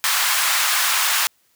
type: high-pass noise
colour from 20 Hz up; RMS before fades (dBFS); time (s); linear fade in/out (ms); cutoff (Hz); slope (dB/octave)
pink; -19; 0.04-1.27; 0; 1000; 24
effects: white hiss -62 dBFS RMS until 1.55 s